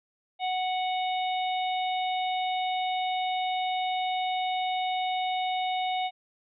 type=harmonic tone with a mistuned harmonic; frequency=740 Hz; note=F#5; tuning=in tune; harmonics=1 / 3 / 4 / 5; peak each=-27 / -37 / -39 / -37 dBFS; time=0.39-6.11 s; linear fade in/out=50 ms; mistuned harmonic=4; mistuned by=-16 cents; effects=none